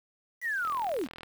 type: linear sweep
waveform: sine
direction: down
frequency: 2000 to 190.9 Hz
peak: -28 dBFS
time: 0.41-1.08 s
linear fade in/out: 50 ms
type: click train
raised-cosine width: 0.3 ms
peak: -26 dBFS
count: 25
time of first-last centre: 0.65-1.233 s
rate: 41.2 Hz
effects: 8-bit